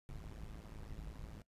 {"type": "noise with amplitude modulation", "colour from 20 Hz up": "brown", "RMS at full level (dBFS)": -45, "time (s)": [0.09, 1.42], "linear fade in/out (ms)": 0, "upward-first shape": "sine", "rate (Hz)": 108, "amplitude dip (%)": 90, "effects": ["noise-tail reverb RT60 0.1 s tail -19 dB re dry", "resampled to 32000 Hz"]}